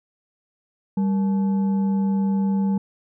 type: tone with frequency modulation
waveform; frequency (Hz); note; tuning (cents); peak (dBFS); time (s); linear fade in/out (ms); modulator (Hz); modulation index
sine; 196; G3; 0; -18; 0.97-2.78; 5; 667; 0.27
effects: none